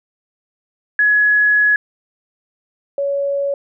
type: tone pair in turn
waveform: sine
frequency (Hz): 1686 / 560.9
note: G#6 / C#5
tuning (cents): +26 / +20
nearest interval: octave + perfect fifth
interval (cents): 1906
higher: first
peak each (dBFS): -10 / -16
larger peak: first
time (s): 0.99-1.76 / 2.98-3.54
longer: first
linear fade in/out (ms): 2
effects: none